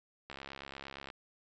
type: click train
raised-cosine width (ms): 0.3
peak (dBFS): -28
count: 56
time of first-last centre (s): 0.3-1.102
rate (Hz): 68.6
effects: resampled to 16000 Hz